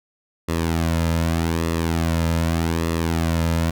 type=tone with flanger; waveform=sawtooth; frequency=82.6 Hz; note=E2; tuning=4 cents sharp; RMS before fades=-21 dBFS; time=0.48-3.71 s; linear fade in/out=10 ms; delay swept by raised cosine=1.3 to 2.7 ms; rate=0.83 Hz; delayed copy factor=-0.6; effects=none